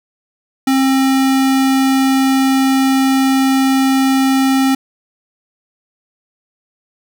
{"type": "tone", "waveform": "square", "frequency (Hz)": 266.8, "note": "C4", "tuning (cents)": 34, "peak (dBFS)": -11, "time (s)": [0.67, 4.75], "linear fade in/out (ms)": 5, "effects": []}